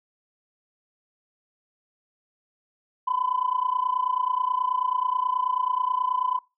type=tone with amplitude modulation; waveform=sine; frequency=1008 Hz; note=B5; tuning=35 cents sharp; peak=-18 dBFS; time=3.07-6.39 s; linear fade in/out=10 ms; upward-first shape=sine; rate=29.3 Hz; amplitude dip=85%; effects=noise-tail reverb RT60 0.3 s tail -25 dB re dry + tanh soft clip ceiling -14 dBFS

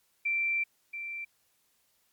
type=tone pair in turn; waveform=sine; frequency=2349 / 2349 Hz; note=D7 / D7; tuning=0 / 0 cents; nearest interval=unison; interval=0 cents; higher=neither; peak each=-26 / -35 dBFS; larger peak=first; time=0.25-0.64 / 0.93-1.25 s; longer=first; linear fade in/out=10 ms; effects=white hiss -71 dBFS RMS until 2.12 s + MP3 96 kbps

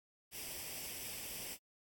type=noise with comb filter; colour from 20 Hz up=white; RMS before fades=-45 dBFS; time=0.31-1.58 s; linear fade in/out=50 ms; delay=0.37 ms; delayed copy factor=+0.6; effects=AAC 64 kbps

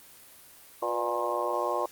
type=harmonic tone with a mistuned harmonic; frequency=118.7 Hz; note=A#2; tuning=32 cents sharp; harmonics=3 / 4 / 5 / 6 / 7 / 8 / 9; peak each=-35 / -34 / -32 / -37 / -35 / -36 / -32 dBFS; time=0.82-1.86 s; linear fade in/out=5 ms; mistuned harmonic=4; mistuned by=+54 cents; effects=white hiss -52 dBFS RMS until 1.91 s + Opus 24 kbps

